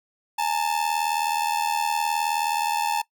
45% pulse ring-modulated tone, 877 Hz, A5, 6 cents flat, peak -19 dBFS, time 0.38-3.02 s, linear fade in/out 10 ms, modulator 39.6 Hz, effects noise-tail reverb RT60 0.1 s tail -20 dB re dry

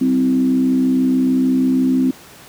sine tone with frequency modulation, 260 Hz, C4, 11 cents flat, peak -12 dBFS, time 0.01-2.11 s, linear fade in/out 5 ms, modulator 66.4 Hz, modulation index 0.61, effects pink hiss -41 dBFS RMS until 2.48 s + high-pass 100 Hz 12 dB/octave

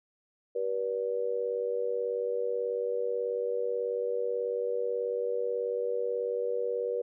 sine tone with amplitude modulation, 482.3 Hz, B4, 41 cents flat, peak -24 dBFS, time 0.55-7.02 s, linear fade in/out 10 ms, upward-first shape sine, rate 98.3 Hz, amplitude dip 90%, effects none

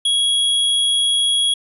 square tone, 3322 Hz, G#7, in tune, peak -15 dBFS, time 0.05-1.54 s, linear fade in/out 5 ms, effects resampled to 32000 Hz

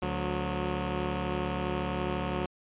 10% pulse tone pair together, 72.19 / 181.9 Hz, D2 / F#3, -29 / -29 cents, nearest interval octave + major third, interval 1600 cents, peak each -24 dBFS, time 0.02-2.46 s, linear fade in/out 5 ms, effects resampled to 8000 Hz

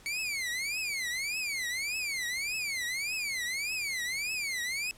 sawtooth tone with vibrato, 2220 Hz, C#7, 2 cents sharp, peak -28 dBFS, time 0.06-4.91 s, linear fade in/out 0 ms, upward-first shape triangle, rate 1.7 Hz, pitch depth 290 cents each way, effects pink hiss -56 dBFS RMS until 4.97 s + low-pass 12000 Hz 12 dB/octave

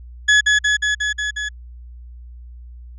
35% pulse tone with echo, 1696 Hz, G#6, 36 cents sharp, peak -8 dBFS, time 0.28-0.41 s, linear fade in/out 10 ms, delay 180 ms, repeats 6, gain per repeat -2 dB, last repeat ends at 1.49 s, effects added 60 Hz sine -35 dBFS peak until 2.98 s + resampled to 16000 Hz

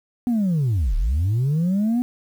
sine linear two-way sweep, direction down then up, 250 to 33.94 to 250 Hz, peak -15 dBFS, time 0.27-2.02 s, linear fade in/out 0 ms, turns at 0.96 s, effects tanh soft clip ceiling -16 dBFS + 8-bit

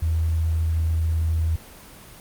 sine tone, 81 Hz, E2, 30 cents flat, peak -19 dBFS, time 0.02-1.56 s, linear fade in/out 5 ms, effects pink hiss -44 dBFS RMS until 2.2 s + Opus 24 kbps

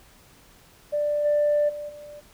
sine tone with level steps, 590 Hz, D5, 8 cents sharp, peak -21 / -17 / -31 / -39 dBFS, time 0.92-2.21 s, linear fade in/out 20 ms, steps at 1.24 / 1.68 / 1.88 s, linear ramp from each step 20 ms, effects tanh soft clip ceiling -15 dBFS + pink hiss -54 dBFS RMS until 2.33 s

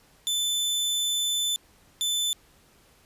sawtooth tone bursts at uneven times, 3520 Hz, A7, in tune, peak -21 dBFS, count 2, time 0.27-1.56 / 2.01-2.33 s, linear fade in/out 0 ms, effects pink hiss -59 dBFS RMS until 3.05 s + resampled to 32000 Hz

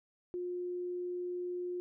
sine tone, 356.7 Hz, F4, 37 cents sharp, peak -35 dBFS, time 0.34-1.8 s, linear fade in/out 0 ms, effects none

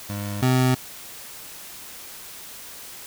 25% pulse tone pair in turn, 101.8 / 128.26 Hz, G#2 / C3, -34 / -34 cents, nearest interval major third, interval 400 cents, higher second, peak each -24 / -13 dBFS, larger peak second, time 0.09-0.42 / 0.42-0.75 s, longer neither, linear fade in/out 10 ms, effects white hiss -40 dBFS RMS until 3.06 s

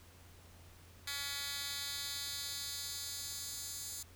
10% pulse tone with high-pass filter sweep, 282.4 Hz, C#4, 32 cents sharp, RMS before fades -42 dBFS, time 1.07-4.03 s, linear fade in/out 5 ms, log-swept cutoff 2700 to 6700 Hz, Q 1.3, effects added 86 Hz sine -58 dBFS peak until 4.15 s + pink hiss -61 dBFS RMS until 4.15 s

